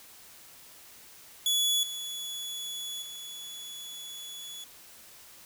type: tone with level steps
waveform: sawtooth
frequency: 3400 Hz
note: G#7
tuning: 40 cents sharp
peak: -21 / -32 / -37 dBFS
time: 1.46-4.64 s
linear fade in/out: 2 ms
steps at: 1.83 / 3.02 s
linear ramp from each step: 2 ms
effects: white hiss -52 dBFS RMS until 5.45 s